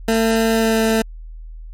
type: tone with pitch glide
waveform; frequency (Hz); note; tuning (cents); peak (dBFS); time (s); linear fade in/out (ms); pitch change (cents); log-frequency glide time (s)
20% pulse; 225 to 222.7; A3 to A3; +39 to +21; -9; 0.08-1.02; 5; -18; 0.51-0.8
effects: added 40 Hz sine -31 dBFS peak until 1.73 s + MP3 64 kbps